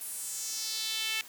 sawtooth tone with high-pass filter sweep, 440 Hz, A4, in tune, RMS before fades -35 dBFS, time 0.01-1.21 s, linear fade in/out 0 ms, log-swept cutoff 11000 to 2500 Hz, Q 2.4, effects white hiss -50 dBFS RMS until 1.28 s + high-pass 150 Hz 12 dB/octave

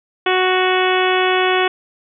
harmonic tone with a mistuned harmonic, 370 Hz, F#4, in tune, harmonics 1 / 2 / 3 / 4 / 5 / 6 / 7 / 8 / 9, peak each -17 / -20 / -22 / -23 / -24 / -25 / -25 / -26 / -27 dBFS, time 0.26-1.68 s, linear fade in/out 5 ms, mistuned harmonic 9, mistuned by +26 cents, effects none

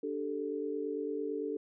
sine chord, D suspended fourth, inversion none, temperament just, 293.7 / 391.6 / 440.5 Hz, D4 / G4 / A4, 0 / -2 / +2 cents, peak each -38 / -39 / -36 dBFS, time 0.03-1.57 s, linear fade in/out 5 ms, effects none

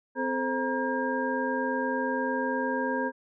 sine tone cluster, 258.8 / 435.4 / 524 / 945 / 1612 Hz, C4 / A4 / C5 / A#5 / G6, -19 / -18 / +2 / +23 / +48 cents, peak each -31 / -35 / -32 / -32 / -33 dBFS, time 0.15-3.12 s, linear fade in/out 50 ms, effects none

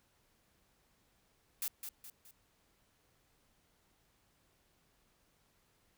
blue noise with echo, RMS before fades -37 dBFS, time 1.62-1.68 s, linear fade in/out 2 ms, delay 210 ms, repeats 3, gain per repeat -7 dB, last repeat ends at 2.31 s, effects pink hiss -73 dBFS RMS until 5.97 s

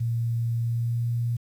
sine tone with pitch glide, 116.54 to 118.44 Hz, A#2 to A#2, 0 to +28 cents, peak -23 dBFS, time 0-1.37 s, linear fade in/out 10 ms, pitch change +28 cents, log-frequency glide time 0.6-1.1 s, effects 9-bit

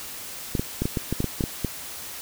clicks, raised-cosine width 3 ms, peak -11 dBFS, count 11, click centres 0.552 / 0.595 / 0.82 / 0.855 / 0.972 / 1.126 / 1.204 / 1.243 / 1.408 / 1.439 / 1.647 s, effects white hiss -37 dBFS RMS until 2.21 s

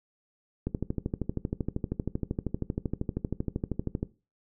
click train, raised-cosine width 3 ms, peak -16 dBFS, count 44, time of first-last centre 0.67-4.029 s, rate 12.8 Hz, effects noise-tail reverb RT60 0.3 s tail -18 dB re dry

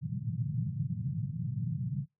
pink band-pass noise, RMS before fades -34 dBFS, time 0.01-2.06 s, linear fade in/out 50 ms, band 110 to 170 Hz, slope 48 dB/octave, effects noise-tail reverb RT60 0.2 s tail -25 dB re dry

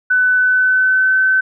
sine tone with pitch glide, 1500 to 1528 Hz, F#6 to G6, +23 to -45 cents, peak -10 dBFS, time 0.1-1.41 s, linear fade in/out 10 ms, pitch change +32 cents, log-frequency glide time 0.33-1.19 s, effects none

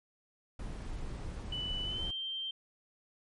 brown noise, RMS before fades -40 dBFS, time 0.59-2.11 s, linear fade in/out 5 ms
sine tone with pitch glide, 2982 to 3145 Hz, F#7 to G7, +13 to +5 cents, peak -35 dBFS, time 1.52-2.51 s, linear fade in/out 5 ms, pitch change +92 cents, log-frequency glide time 1.84-2.1 s
effects MP3 48 kbps

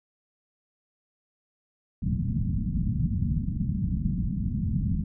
white low-pass noise, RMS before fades -27 dBFS, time 2.02-5.04 s, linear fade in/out 5 ms, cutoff 220 Hz, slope 48 dB/octave, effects none

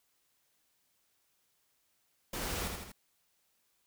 pink noise with echo, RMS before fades -38 dBFS, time 2.33-2.68 s, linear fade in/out 5 ms, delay 80 ms, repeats 3, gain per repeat -4 dB, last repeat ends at 2.92 s, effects white hiss -75 dBFS RMS until 3.86 s

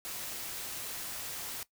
white noise, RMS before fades -40 dBFS, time 0.05-1.63 s, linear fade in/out 0 ms, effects noise-tail reverb RT60 0.1 s tail -18 dB re dry

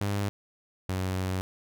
sawtooth tone pair in turn, 100.9 / 93.35 Hz, G#2 / F#2, -49 / +16 cents, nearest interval minor second, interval 135 cents, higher first, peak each -23 / -24 dBFS, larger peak first, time 0.01-0.29 / 0.89-1.41 s, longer second, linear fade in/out 0 ms, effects none

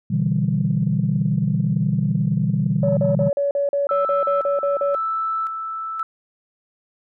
sine chord, E minor seventh, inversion second, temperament equal, 123.47 / 146.83 / 164.81 / 196 Hz, B2 / D3 / E3 / G3, 0 / 0 / 0 / 0 cents, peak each -23 / -22 / -22 / -22 dBFS, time 0.1-3.3 s, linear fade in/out 10 ms
sine tone bursts, 566 Hz, C#5, 36 cents sharp, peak -17 dBFS, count 12, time 2.83-4.95 s, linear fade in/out 2 ms, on 140 ms, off 40 ms
sine tone with tremolo, 1318.5 Hz, E6, in tune, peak -20 dBFS, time 3.89-6.03 s, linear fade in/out 2 ms, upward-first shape square, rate 0.95 Hz, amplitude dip 45%
effects tanh soft clip ceiling -8 dBFS

